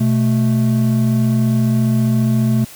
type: tone pair together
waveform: triangle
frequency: 124.6 / 219.3 Hz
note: B2 / A3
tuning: +16 / -6 cents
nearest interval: minor seventh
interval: 978 cents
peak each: -13 dBFS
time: 0-2.65 s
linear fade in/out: 10 ms
effects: white hiss -38 dBFS RMS until 2.75 s